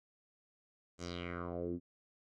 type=tone with low-pass filter sweep; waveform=10% pulse; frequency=87.31 Hz; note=F2; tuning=in tune; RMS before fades=-41 dBFS; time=0.98-1.8 s; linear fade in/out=50 ms; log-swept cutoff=7600 to 240 Hz; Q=3.6; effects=none